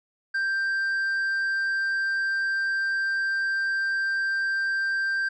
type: tone with tanh clipping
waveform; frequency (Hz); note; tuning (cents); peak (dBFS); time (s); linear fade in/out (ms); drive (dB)
triangle; 1576; G6; +9; -24; 0.34-5.29; 10; 8
effects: none